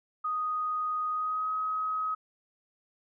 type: tone with pitch glide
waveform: sine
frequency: 1244.5 to 1268.4 Hz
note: D#6 to D#6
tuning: 0 to +33 cents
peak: -28 dBFS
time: 0.24-2.15 s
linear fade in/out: 10 ms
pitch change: +33 cents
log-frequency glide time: 1.12-1.51 s
effects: none